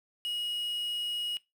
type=tone with quantisation; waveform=triangle; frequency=2896 Hz; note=F#7; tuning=38 cents flat; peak=-30 dBFS; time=0.25-1.37 s; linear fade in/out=0 ms; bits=8; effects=noise-tail reverb RT60 0.2 s tail -19 dB re dry